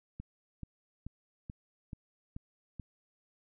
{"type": "click train", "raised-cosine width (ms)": 5, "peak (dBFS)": -29, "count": 7, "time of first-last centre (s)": [0.2, 2.797], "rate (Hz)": 2.31, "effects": []}